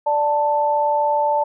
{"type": "tone pair together", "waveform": "sine", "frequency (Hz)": [587.3, 883.8], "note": ["D5", "A5"], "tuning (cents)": [0, 7], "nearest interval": "perfect fifth", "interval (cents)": 707, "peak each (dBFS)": [-20, -17], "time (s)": [0.06, 1.44], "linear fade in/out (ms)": 10, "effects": []}